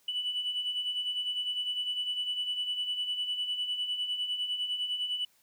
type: beating tone pair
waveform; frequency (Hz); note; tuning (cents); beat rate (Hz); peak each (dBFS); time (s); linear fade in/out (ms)
sine; 2960 / 2969.9; F#7 / F#7; 0 / +6; 9.9; -37 / -30; 0.08-5.25; 5
effects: tanh soft clip ceiling -25 dBFS + white hiss -67 dBFS RMS until 5.42 s